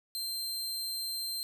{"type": "tone", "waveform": "sawtooth", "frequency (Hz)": 4143, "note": "C8", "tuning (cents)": -18, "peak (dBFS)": -31, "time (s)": [0.15, 1.43], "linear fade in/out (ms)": 0, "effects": []}